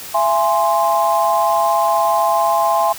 sine chord, E augmented, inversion none, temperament equal with one note detuned, 674.7 / 830.6 / 1046.5 Hz, E5 / G#5 / B#5, +40 / 0 / 0 cents, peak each -17 dBFS, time 0.14-2.93 s, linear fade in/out 10 ms, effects white hiss -32 dBFS RMS until 2.98 s

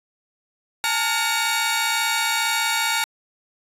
sawtooth tone cluster, 845 / 907 / 1418 / 2255 / 3743 Hz, G#5 / A#5 / F6 / C#7 / A#7, +30 / -48 / +26 / +29 / +6 cents, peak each -27 / -22 / -22 / -22 / -24 dBFS, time 0.84-3.04 s, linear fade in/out 0 ms, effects resampled to 32000 Hz

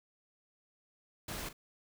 pink noise with echo, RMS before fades -41 dBFS, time 1.28-1.49 s, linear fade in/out 5 ms, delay 40 ms, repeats 1, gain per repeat -13 dB, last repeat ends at 1.53 s, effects none

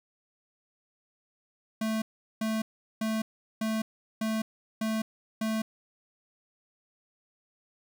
square tone bursts, 220 Hz, A3, in tune, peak -28 dBFS, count 7, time 1.81-5.62 s, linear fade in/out 5 ms, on 210 ms, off 390 ms, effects none

